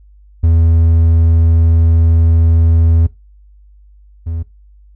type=tone pair in turn; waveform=triangle; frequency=82.41 / 82.41 Hz; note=E2 / E2; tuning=0 / 0 cents; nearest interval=unison; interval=0 cents; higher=neither; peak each=-5 / -15 dBFS; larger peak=first; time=0.43-3.07 / 4.26-4.43 s; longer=first; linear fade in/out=10 ms; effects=noise-tail reverb RT60 0.2 s tail -18 dB re dry + added 50 Hz sine -40 dBFS peak until 4.95 s